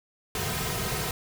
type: noise with comb filter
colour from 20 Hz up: pink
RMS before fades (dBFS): -30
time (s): 0.35-1.11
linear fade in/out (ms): 2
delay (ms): 3.5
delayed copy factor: -0.9
effects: none